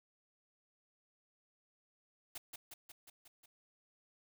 white noise with echo, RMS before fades -45 dBFS, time 2.35-2.38 s, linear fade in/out 5 ms, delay 180 ms, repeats 6, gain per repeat -3 dB, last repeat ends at 3.46 s, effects none

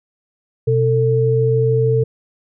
sine tone pair together, 125.5 / 446.7 Hz, B2 / A4, +28 / +26 cents, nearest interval octave + minor seventh, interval 2198 cents, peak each -15 dBFS, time 0.67-2.04 s, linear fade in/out 10 ms, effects none

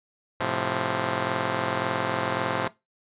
5% pulse chord, F major, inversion first, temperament just, 109.13 / 130.96 / 174.61 Hz, A2 / C3 / F3, -14 / +2 / 0 cents, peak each -19 dBFS, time 0.4-2.68 s, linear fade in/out 5 ms, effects noise-tail reverb RT60 0.2 s tail -18 dB re dry + resampled to 8000 Hz

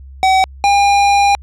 square tone pair in turn, 760 / 805.2 Hz, F#5 / G5, +46 / +46 cents, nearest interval minor second, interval 100 cents, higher second, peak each -9 dBFS, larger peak neither, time 0.23-0.44 / 0.64-1.35 s, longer second, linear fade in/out 0 ms, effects added 67 Hz sine -32 dBFS peak until 1.42 s + low-pass 6000 Hz 12 dB/octave

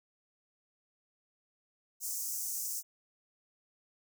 pink high-pass noise, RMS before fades -37 dBFS, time 2-2.83 s, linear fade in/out 50 ms, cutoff 5800 Hz, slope 48 dB/octave, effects none

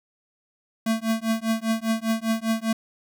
square tone with tremolo, 224 Hz, A3, 31 cents sharp, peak -19 dBFS, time 0.86-2.73 s, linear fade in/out 5 ms, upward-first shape triangle, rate 5 Hz, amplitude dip 100%, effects none

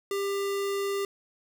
square tone, 397.6 Hz, G4, 25 cents sharp, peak -28 dBFS, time 0.11-1.05 s, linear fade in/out 2 ms, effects none

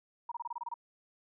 sine tone bursts, 947 Hz, A#5, 27 cents sharp, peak -35 dBFS, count 9, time 0.29-0.741 s, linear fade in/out 5 ms, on 27 ms, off 26 ms, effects none

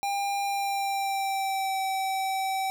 square tone with pitch glide, 800 to 769.2 Hz, G5 to G5, +35 to -33 cents, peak -27 dBFS, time 0.03-2.7 s, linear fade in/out 0 ms, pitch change -68 cents, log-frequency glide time 0.42-1.81 s, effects none

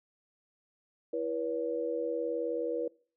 sine tone cluster, 332.2 / 484.8 / 564 Hz, E4 / B4 / C#5, +13 / -32 / +30 cents, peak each -37 / -32 / -37 dBFS, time 1.13-2.88 s, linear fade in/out 5 ms, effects noise-tail reverb RT60 0.4 s tail -22 dB re dry

